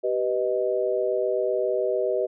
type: chord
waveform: sine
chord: G augmented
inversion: none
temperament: equal with one note detuned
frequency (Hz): 386.6 / 493.9 / 622.3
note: G4 / B4 / D#5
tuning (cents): -24 / 0 / 0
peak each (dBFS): -26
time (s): 0.03-2.27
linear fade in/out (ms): 20
effects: none